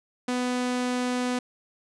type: tone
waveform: sawtooth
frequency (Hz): 248.8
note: B3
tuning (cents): +13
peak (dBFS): -21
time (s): 0.28-1.39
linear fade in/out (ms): 5
effects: resampled to 22050 Hz